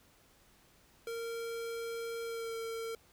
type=tone with pitch glide; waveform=square; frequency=461.6 to 454.7 Hz; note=A#4 to A#4; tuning=-17 to -43 cents; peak=-38 dBFS; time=1.07-2.95 s; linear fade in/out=2 ms; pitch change=-26 cents; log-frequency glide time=2.24-2.56 s; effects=pink hiss -65 dBFS RMS until 3.12 s